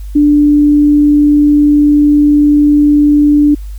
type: tone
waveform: sine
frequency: 293.6 Hz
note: D4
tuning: in tune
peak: -4 dBFS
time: 0.15-3.55 s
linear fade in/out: 10 ms
effects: added 50 Hz sine -21 dBFS peak until 3.78 s + white hiss -46 dBFS RMS until 3.78 s